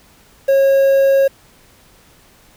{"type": "tone with quantisation", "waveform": "triangle", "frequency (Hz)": 545, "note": "C#5", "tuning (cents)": -29, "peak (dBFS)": -7, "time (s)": [0.48, 1.28], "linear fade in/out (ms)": 10, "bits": 6, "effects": ["pink hiss -49 dBFS RMS until 2.56 s"]}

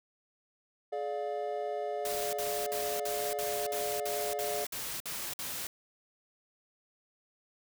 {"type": "chord", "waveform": "triangle", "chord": "D diminished", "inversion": "second", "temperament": "just", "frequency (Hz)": [422.9, 587.3, 704.8], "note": ["Ab4", "D5", "F5"], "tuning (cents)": [31, 0, 16], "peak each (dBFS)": -35, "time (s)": [0.92, 4.65], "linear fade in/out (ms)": 10}
{"type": "noise bursts", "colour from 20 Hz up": "white", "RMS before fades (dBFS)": -38, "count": 11, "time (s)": [2.05, 5.67], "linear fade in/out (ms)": 2, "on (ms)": 280, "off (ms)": 54}
{"effects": []}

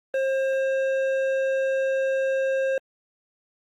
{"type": "tone with hard clipping", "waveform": "sine", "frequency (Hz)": 534, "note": "C5", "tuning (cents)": 35, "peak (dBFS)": -23, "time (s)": [0.14, 2.78], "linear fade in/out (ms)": 2, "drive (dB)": 9, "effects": ["Opus 24 kbps"]}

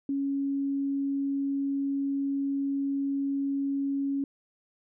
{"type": "tone", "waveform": "sine", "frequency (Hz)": 277.2, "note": "C#4", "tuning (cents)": 0, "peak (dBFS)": -26, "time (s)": [0.09, 4.24], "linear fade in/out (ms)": 2, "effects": []}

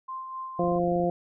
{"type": "tone with tremolo", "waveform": "sine", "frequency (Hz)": 1046.5, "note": "C6", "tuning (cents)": 0, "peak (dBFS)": -32, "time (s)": [0.08, 0.79], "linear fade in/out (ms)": 10, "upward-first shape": "sine", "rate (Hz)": 3.9, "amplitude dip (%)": 40}
{"type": "harmonic tone", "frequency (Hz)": 174.61, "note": "F3", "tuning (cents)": 0, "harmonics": [1, 2, 3, 4], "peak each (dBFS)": [-28, -28, -28, -28], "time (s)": [0.59, 1.1], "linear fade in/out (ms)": 2}
{"type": "click train", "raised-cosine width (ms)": 3, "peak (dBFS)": -29, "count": 11, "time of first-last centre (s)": [0.64, 1.04], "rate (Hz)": 25}
{"effects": []}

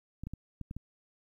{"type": "clicks", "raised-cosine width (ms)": 5, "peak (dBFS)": -27, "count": 6, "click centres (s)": [0.236, 0.27, 0.336, 0.613, 0.711, 0.766], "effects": ["11-bit"]}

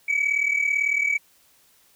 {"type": "tone pair together", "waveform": "sine", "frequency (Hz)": [2260, 2298], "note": ["C#7", "D7"], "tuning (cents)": [33, -38], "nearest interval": "unison", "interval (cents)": 29, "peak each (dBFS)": -21, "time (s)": [0.08, 1.18], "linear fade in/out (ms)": 10, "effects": ["tanh soft clip ceiling -16 dBFS", "white hiss -59 dBFS RMS until 1.95 s"]}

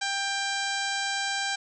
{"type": "harmonic tone", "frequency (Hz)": 791, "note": "G5", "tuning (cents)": 15, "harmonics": [1, 2, 3, 4, 5, 6, 7, 8, 9, 10], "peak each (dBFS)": [-33, -31, -37, -37, -36, -39, -39, -41, -43, -41], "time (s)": [0.01, 1.56], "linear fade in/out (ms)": 10, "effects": []}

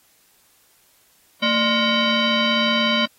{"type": "tone with frequency modulation", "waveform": "sine", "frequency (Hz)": 1420, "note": "F6", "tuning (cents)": 28, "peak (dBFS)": -16, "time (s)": [1.42, 3.06], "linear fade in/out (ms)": 10, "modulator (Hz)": 823, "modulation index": 3, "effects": ["white hiss -58 dBFS RMS until 3.18 s", "AAC 48 kbps"]}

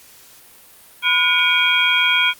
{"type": "tone cluster", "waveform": "sine", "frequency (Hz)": [1006, 1444, 2266, 2432, 3260], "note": ["B5", "F#6", "C#7", "D#7", "G#7"], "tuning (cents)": [32, -43, 37, -40, -33], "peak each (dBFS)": [-25, -20, -19, -20, -18], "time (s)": [1.02, 2.34], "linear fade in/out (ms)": 50, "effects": ["white hiss -46 dBFS RMS until 2.39 s", "Opus 48 kbps"]}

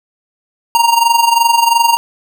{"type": "tone with amplitude modulation", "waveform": "square", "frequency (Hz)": 932.3, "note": "A#5", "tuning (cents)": 0, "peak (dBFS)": -6, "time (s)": [0.75, 1.97], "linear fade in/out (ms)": 0, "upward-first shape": "sine", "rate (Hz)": 22.9, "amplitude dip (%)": 70, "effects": []}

